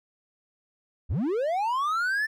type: linear sweep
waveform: triangle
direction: up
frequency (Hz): 46.77 to 1789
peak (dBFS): -22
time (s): 1.09-2.27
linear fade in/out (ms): 20
effects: none